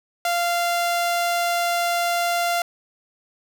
sawtooth tone, 693 Hz, F5, 14 cents flat, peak -16 dBFS, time 0.25-2.62 s, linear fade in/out 2 ms, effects none

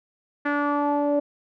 sawtooth tone with low-pass filter sweep, 290 Hz, D4, 22 cents flat, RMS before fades -23 dBFS, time 0.45-1.2 s, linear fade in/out 10 ms, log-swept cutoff 1700 to 580 Hz, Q 3.7, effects none

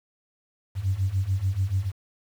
sine beating tone pair, 92 / 98.9 Hz, F#2 / G2, -9 / +16 cents, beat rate 6.9 Hz, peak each -26 / -24 dBFS, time 0.75-1.92 s, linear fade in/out 50 ms, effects tanh soft clip ceiling -15 dBFS + 8-bit

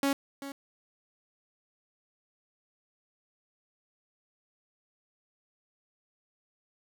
sawtooth tone with echo, 277.3 Hz, C#4, 1 cent sharp, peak -21 dBFS, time 0.03-0.13 s, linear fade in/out 2 ms, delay 390 ms, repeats 1, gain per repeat -13 dB, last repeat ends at 0.52 s, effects 9-bit

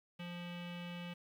square tone with low-pass filter, 174.61 Hz, F3, in tune, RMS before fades -45 dBFS, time 0.19-1.14 s, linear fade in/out 10 ms, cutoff 2900 Hz, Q 4.7, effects 11-bit

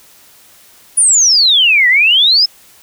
sine exponential two-way sweep, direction down then up, 9956 to 1900 to 5280 Hz, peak -6 dBFS, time 0.97-2.46 s, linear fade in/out 10 ms, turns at 1.88 s, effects white hiss -44 dBFS RMS until 2.82 s

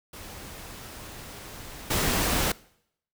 pink noise with level steps, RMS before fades -42 / -25 dBFS, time 0.13-2.52 s, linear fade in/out 5 ms, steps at 1.9 s, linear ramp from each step 10 ms, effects noise-tail reverb RT60 0.7 s tail -22 dB re dry

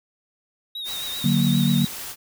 triangle tone with vibrato, 3766 Hz, A#7, 17 cents sharp, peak -28 dBFS, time 0.75-1.87 s, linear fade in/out 5 ms, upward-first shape triangle, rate 7.6 Hz, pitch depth 66 cents each way
white noise, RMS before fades -34 dBFS, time 0.84-2.16 s, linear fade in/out 50 ms
sine chord, D augmented, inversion none, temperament equal, 146.83 / 185 / 233.1 Hz, D3 / F#3 / A#3, 0 / 0 / 0 cents, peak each -21 dBFS, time 1.24-1.85 s, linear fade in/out 5 ms
effects none

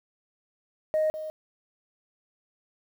sine tone with echo, 622.3 Hz, D#5, in tune, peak -20 dBFS, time 0.94-1.1 s, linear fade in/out 0 ms, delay 200 ms, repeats 1, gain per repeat -12 dB, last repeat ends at 1.3 s, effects tanh soft clip ceiling -19 dBFS + 9-bit

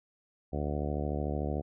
harmonic tone, 73.42 Hz, D2, in tune, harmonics 1 / 2 / 3 / 4 / 5 / 6 / 7 / 8 / 9 / 10, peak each -34 / -37 / -39 / -40 / -41 / -42 / -42 / -43 / -44 / -44 dBFS, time 0.52-1.62 s, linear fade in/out 20 ms, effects none

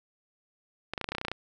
clicks, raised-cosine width 0.3 ms, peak -16 dBFS, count 12, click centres 0.936 / 0.978 / 1.013 / 1.043 / 1.089 / 1.12 / 1.15 / 1.183 / 1.214 / 1.25 / 1.283 / 1.316 s, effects none

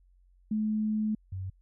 sine tone pair in turn, 215 / 94.34 Hz, A3 / F#2, -40 / +34 cents, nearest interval octave + major second, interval 1426 cents, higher first, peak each -26 / -33 dBFS, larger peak first, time 0.51-1.15 / 1.32-1.5 s, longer first, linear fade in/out 5 ms, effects added 45 Hz sine -59 dBFS peak until 1.61 s

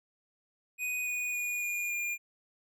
square tone with pitch steps, 2489 / 2469 / 2449 / 2429 / 2410 Hz, D#7 / D#7 / D#7 / D#7 / D7, 0 / -14 / -28 / -42 / +44 cents, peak -32 dBFS, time 0.78-2.18 s, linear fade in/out 50 ms, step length 280 ms, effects none

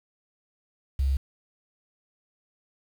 sine tone, 67.7 Hz, C#2, 40 cents flat, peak -21 dBFS, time 0.99-1.17 s, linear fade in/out 5 ms, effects 8-bit

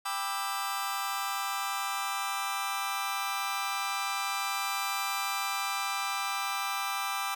sawtooth chord, E minor seventh, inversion first, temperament just, 791.1 / 988.9 / 1186.7 / 1318.5 Hz, G5 / B5 / D6 / E6, +16 / +2 / +18 / 0 cents, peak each -32 / -35 / -31 / -34 dBFS, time 0.05-7.35 s, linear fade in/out 10 ms, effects none

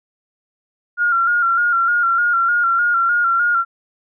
sine tone with vibrato, 1396.9 Hz, F6, in tune, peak -13 dBFS, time 0.97-3.65 s, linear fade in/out 50 ms, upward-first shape square, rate 3.3 Hz, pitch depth 38 cents each way, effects none

